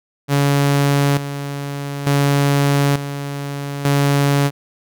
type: tone with tremolo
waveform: sawtooth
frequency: 141.5 Hz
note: C#3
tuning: 36 cents sharp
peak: -9 dBFS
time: 0.28-4.51 s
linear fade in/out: 50 ms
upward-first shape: square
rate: 0.56 Hz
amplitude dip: 70%
effects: none